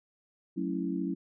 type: chord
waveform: sine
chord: F# minor seventh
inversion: none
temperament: equal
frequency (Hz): 185 / 220 / 277.2 / 329.6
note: F#3 / A3 / C#4 / E4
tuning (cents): 0 / 0 / 0 / 0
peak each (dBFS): -34 / -39 / -34 / -35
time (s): 0.56-1.15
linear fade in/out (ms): 20
effects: none